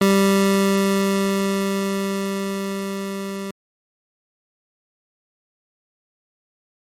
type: tone with level ramp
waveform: 25% pulse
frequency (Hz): 196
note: G3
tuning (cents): 0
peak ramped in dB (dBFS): -9 to -23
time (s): 0.01-3.51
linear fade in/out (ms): 5
effects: MP3 64 kbps